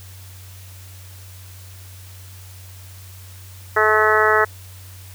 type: harmonic tone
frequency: 215.4 Hz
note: A3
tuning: 37 cents flat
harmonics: 2 / 3 / 4 / 5 / 6 / 7 / 8 / 9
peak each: -19 / -23 / -23 / -23 / -19 / -22 / -21 / -22 dBFS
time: 3.76-4.45 s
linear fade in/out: 10 ms
effects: added 93 Hz sine -38 dBFS peak until 5.14 s + white hiss -45 dBFS RMS until 5.14 s